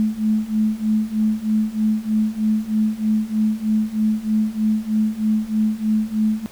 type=beating tone pair; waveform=sine; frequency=214.4 / 217.6 Hz; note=A3 / A3; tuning=-45 / -19 cents; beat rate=3.2 Hz; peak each=-21 / -19 dBFS; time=0-6.46 s; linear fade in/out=0 ms; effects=pink hiss -45 dBFS RMS until 6.51 s